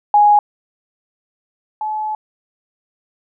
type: tone pair in turn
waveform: sine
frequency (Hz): 830 / 858.3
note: G#5 / A5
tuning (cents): -1 / -43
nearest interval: minor second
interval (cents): 58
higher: second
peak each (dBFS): -7 / -19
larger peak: first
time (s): 0.14-0.39 / 1.81-2.15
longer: second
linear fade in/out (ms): 2
effects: none